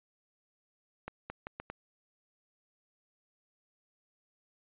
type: accelerating click train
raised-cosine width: 0.5 ms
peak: -24 dBFS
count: 5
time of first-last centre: 1.08-1.7 s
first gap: 220 ms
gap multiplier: 0.77
effects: resampled to 8000 Hz